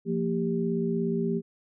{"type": "tone cluster", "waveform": "sine", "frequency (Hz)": [172.2, 229.1, 395.3], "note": ["F3", "A#3", "G4"], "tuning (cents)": [-24, -30, 15], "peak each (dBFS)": -29, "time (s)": [0.05, 1.42], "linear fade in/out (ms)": 50, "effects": []}